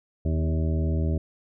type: harmonic tone with a mistuned harmonic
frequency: 80.1 Hz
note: E2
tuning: 49 cents flat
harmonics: 1 / 2 / 3 / 4 / 5 / 7 / 8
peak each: -23 / -29 / -33 / -35 / -37 / -40 / -41 dBFS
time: 0.25-1.18 s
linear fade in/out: 5 ms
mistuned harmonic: 2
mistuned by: -27 cents
effects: none